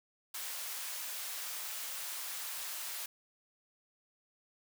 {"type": "high-pass noise", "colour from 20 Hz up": "white", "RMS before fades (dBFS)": -41, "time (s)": [0.34, 3.06], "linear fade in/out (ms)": 5, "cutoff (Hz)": 760, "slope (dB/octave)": 12, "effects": []}